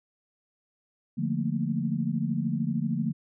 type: chord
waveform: sine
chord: Bb major seventh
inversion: first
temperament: equal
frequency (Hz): 146.83 / 174.61 / 220 / 233.1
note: D3 / F3 / A3 / Bb3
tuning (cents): 0 / 0 / 0 / 0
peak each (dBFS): -31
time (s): 1.17-3.13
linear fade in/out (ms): 20
effects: none